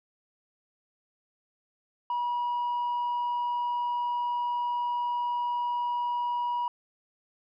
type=tone with tanh clipping; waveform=triangle; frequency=966 Hz; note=B5; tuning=39 cents flat; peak=-27 dBFS; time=2.1-6.68 s; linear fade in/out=2 ms; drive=6 dB; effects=none